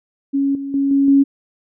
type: tone with level steps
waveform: sine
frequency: 276.9 Hz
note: C#4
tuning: 2 cents flat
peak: -14 / -23 / -14 / -11 / -8 dBFS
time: 0.33-1.24 s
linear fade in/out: 20 ms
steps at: 0.55 / 0.74 / 0.91 / 1.08 s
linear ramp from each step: 2 ms
effects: none